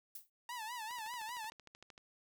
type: noise with exponential decay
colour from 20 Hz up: violet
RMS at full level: -43 dBFS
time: 0.15-0.3 s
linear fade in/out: 5 ms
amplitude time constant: 31 ms
type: tone with vibrato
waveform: sawtooth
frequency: 923 Hz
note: A#5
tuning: 17 cents flat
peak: -38 dBFS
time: 0.49-1.5 s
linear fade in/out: 2 ms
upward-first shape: sine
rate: 5 Hz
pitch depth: 130 cents each way
type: click train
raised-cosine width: 0.2 ms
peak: -37 dBFS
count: 15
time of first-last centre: 0.91-1.979 s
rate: 13.1 Hz
effects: none